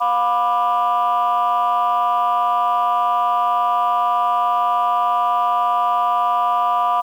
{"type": "chord", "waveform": "sine", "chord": "B diminished", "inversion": "second", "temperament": "just", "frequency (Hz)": [711.2, 987.8, 1185.3], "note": ["F5", "B5", "D6"], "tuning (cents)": [31, 0, 16], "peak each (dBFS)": -18, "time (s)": [0, 7.02], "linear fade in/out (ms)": 20, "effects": ["tanh soft clip ceiling -10 dBFS", "8-bit"]}